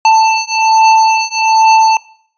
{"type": "beating tone pair", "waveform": "square", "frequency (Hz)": [885, 886.2], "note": ["A5", "A5"], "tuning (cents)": [10, 12], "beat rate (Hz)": 1.2, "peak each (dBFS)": -11, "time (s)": [0.05, 1.97], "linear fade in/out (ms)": 2, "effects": ["noise-tail reverb RT60 0.6 s tail -20 dB re dry", "resampled to 16000 Hz"]}